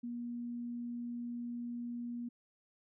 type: tone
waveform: sine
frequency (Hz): 239.1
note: A#3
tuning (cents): +44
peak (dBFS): -38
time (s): 0.03-2.29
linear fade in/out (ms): 10
effects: none